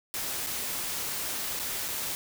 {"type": "noise with dropouts", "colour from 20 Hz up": "white", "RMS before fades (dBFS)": -33, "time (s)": [0.14, 2.15], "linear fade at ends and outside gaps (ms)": 0, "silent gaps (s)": [[0.464, 0.469], [1.591, 1.597], [1.882, 1.886]], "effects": []}